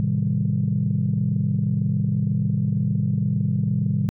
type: chord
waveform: sine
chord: A half-diminished seventh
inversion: none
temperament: just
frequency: 110 / 132 / 158.4 / 198 Hz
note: A2 / C3 / Eb3 / G3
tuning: 0 / +16 / +31 / +18 cents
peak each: -24 dBFS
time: 0-4.09 s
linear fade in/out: 0 ms
effects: tanh soft clip ceiling -11 dBFS